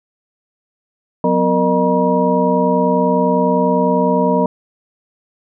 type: tone cluster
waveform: sine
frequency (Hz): 182.3 / 252.3 / 463.5 / 608 / 958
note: F#3 / B3 / A#4 / D#5 / A#5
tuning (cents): -25 / +37 / -10 / -40 / +47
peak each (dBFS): -18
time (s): 1.24-4.46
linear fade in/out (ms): 2
effects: none